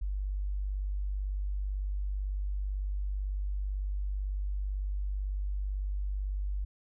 sine tone, 49 Hz, G1, in tune, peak -30 dBFS, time 0.01-6.65 s, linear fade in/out 10 ms, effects none

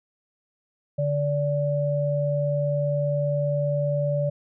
sine tone pair together, 145 / 580 Hz, D3 / D5, -22 / -22 cents, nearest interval 2 octaves, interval 2400 cents, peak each -24 / -24 dBFS, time 0.98-4.3 s, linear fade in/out 10 ms, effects none

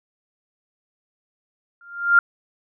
sine tone with exponential growth, 1396.9 Hz, F6, in tune, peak -7 dBFS, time 1.81-2.19 s, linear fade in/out 2 ms, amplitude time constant 81 ms, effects none

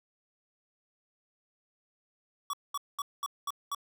square tone bursts, 1134 Hz, C#6, 39 cents sharp, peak -32 dBFS, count 6, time 2.5-3.748 s, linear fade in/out 2 ms, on 33 ms, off 210 ms, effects none

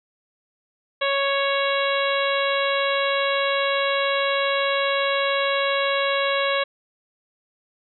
harmonic tone, 554.4 Hz, C#5, in tune, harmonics 1 / 2 / 3 / 4 / 5 / 6 / 7, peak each -23 / -26 / -28 / -29 / -30 / -31 / -31 dBFS, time 1.01-6.64 s, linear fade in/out 10 ms, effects none

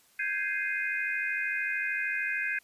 sine chord, Ab major seventh, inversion third, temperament equal, 1568 / 1661.2 / 2093 / 2489 Hz, G6 / Ab6 / C7 / Eb7, 0 / 0 / 0 / 0 cents, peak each -34 dBFS, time 0.19-2.59 s, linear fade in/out 5 ms, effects white hiss -63 dBFS RMS until 2.63 s + resampled to 32000 Hz

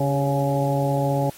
harmonic tone with a mistuned harmonic, 139.9 Hz, C#3, 16 cents sharp, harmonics 1 / 2 / 3 / 4 / 5 / 6, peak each -22 / -27 / -31 / -25 / -31 / -28 dBFS, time 0-1.3 s, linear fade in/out 5 ms, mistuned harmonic 3, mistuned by -61 cents, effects white hiss -46 dBFS RMS until 1.37 s + AAC 48 kbps

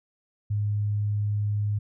sine tone, 103.83 Hz, G#2, in tune, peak -23 dBFS, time 0.5-1.79 s, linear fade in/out 10 ms, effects none

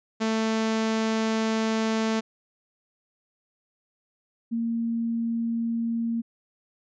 sawtooth / sine tone pair in turn, 221.6 / 230.8 Hz, A3 / A#3, +13 / -17 cents, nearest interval minor second, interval 70 cents, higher second, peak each -19 / -24 dBFS, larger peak first, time 0.2-2.21 / 4.51-6.22 s, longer first, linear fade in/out 20 ms, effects resampled to 16000 Hz

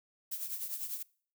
violet noise with tremolo, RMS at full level -36 dBFS, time 0.31-1.03 s, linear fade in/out 10 ms, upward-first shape triangle, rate 10 Hz, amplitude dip 70%, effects noise-tail reverb RT60 0.5 s tail -24 dB re dry

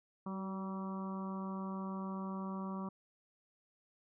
harmonic tone with a mistuned harmonic, 191.9 Hz, G3, 37 cents flat, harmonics 1 / 2 / 3 / 4 / 5 / 6 / 7, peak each -39 / -50 / -52 / -55 / -49 / -48 / -59 dBFS, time 0.26-2.89 s, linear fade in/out 5 ms, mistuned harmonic 2, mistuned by -31 cents, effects none

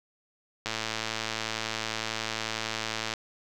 click train, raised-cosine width 0.2 ms, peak -13 dBFS, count 276, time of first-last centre 0.66-3.137 s, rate 111 Hz, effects none

